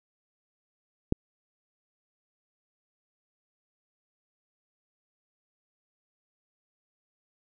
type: click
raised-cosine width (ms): 3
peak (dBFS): -10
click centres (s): 1.124
effects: none